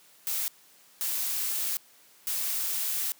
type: noise bursts at uneven times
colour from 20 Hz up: blue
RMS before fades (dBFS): -30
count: 3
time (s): 0.27-0.48 / 1.01-1.77 / 2.27-3.12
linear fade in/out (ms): 0
effects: white hiss -58 dBFS RMS until 3.19 s + high-pass 150 Hz 12 dB/octave